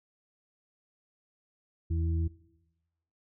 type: harmonic tone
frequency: 82.41 Hz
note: E2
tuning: in tune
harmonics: 1 / 2 / 4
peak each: -27 / -39 / -40 dBFS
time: 1.9-2.28 s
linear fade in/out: 10 ms
effects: noise-tail reverb RT60 1.0 s tail -19 dB re dry